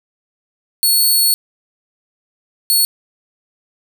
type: tone bursts at uneven times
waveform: 10% pulse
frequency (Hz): 4403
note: C#8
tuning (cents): -13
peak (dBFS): -4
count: 2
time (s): 0.83-1.34 / 2.7-2.85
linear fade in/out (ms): 0
effects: none